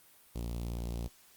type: tone with notch filter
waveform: sawtooth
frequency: 58.4 Hz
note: A#1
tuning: 4 cents sharp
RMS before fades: -37 dBFS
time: 0.35-1.08 s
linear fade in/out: 10 ms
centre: 1600 Hz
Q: 0.53
effects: white hiss -61 dBFS RMS until 1.36 s + Opus 32 kbps